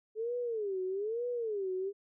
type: tone with vibrato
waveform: sine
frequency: 426 Hz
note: G#4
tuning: 44 cents sharp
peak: -32 dBFS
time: 0.15-1.93 s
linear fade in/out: 50 ms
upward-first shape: sine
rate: 1.1 Hz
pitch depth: 240 cents each way
effects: none